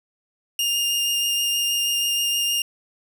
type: tone with vibrato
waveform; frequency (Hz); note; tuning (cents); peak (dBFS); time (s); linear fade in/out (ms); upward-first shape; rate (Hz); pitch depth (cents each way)
sawtooth; 2818; F7; +15; -17; 0.59-2.62; 2; sine; 6.3; 10
effects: none